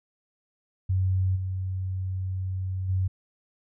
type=tone with level steps; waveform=sine; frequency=93.7 Hz; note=F#2; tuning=22 cents sharp; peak=-21 / -27 / -22 dBFS; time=0.89-3.08 s; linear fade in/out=10 ms; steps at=1.35 / 2.88 s; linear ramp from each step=20 ms; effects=none